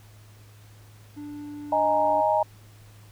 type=tone; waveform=triangle; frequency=293.7 Hz; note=D4; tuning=in tune; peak=-33 dBFS; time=1.16-2.22 s; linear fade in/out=20 ms
type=chord; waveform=sine; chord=D# suspended fourth; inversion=none; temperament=equal; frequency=622.3 / 830.6 / 932.3 Hz; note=D#5 / G#5 / A#5; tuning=0 / 0 / 0 cents; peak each=-23 / -24 / -24 dBFS; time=1.72-2.43 s; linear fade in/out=5 ms
effects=added 105 Hz sine -48 dBFS peak until 3.11 s + pink hiss -56 dBFS RMS until 3.11 s